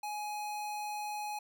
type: tone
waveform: square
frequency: 838 Hz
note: G#5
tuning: 15 cents sharp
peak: -37 dBFS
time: 0.03-1.39 s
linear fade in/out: 5 ms
effects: none